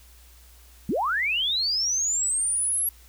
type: linear sweep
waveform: sine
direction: up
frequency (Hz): 155.56 to 11420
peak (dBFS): -22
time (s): 0.89-2.89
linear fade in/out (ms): 2
effects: added 60 Hz sine -50 dBFS peak until 3.08 s + white hiss -55 dBFS RMS until 3.08 s